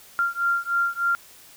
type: beating tone pair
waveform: sine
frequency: 1386 / 1389.3 Hz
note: F6 / F6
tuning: -14 / -9 cents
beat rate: 3.3 Hz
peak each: -24 dBFS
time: 0.19-1.15 s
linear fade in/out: 0 ms
effects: white hiss -49 dBFS RMS until 1.56 s